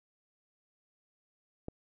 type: click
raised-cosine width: 2 ms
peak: -25 dBFS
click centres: 1.684 s
effects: none